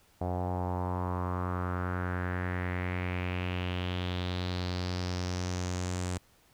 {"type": "tone with low-pass filter sweep", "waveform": "sawtooth", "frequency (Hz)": 90.2, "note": "F#2", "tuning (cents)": -44, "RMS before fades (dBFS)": -33, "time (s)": [0.21, 6.18], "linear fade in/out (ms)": 5, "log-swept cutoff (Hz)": [720, 8000], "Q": 3.8, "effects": ["pink hiss -64 dBFS RMS until 6.53 s"]}